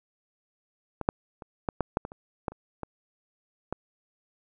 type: clicks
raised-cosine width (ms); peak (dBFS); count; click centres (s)
1; -18 / -7 / -27 / -13 / -11 / -10 / -21 / -29 / -14 / -30 / -20 / -16; 12; 1.013 / 1.089 / 1.422 / 1.688 / 1.807 / 1.971 / 2.051 / 2.119 / 2.482 / 2.52 / 2.833 / 3.726
effects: none